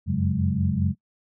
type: tone cluster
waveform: sine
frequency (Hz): 87.8 / 92.9 / 135 / 182.1 / 205.7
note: F2 / F#2 / C#3 / F#3 / G#3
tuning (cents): +10 / +7 / -45 / -27 / -16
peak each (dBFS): -27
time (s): 0.06-0.95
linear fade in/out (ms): 50
effects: noise-tail reverb RT60 0.1 s tail -23 dB re dry